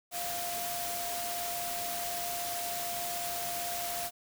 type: tone in noise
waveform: sine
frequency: 698.5 Hz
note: F5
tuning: in tune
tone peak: -37 dBFS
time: 0.11-4.11 s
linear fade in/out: 50 ms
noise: white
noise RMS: -37 dBFS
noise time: 0.11-4.11 s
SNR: -3 dB
effects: none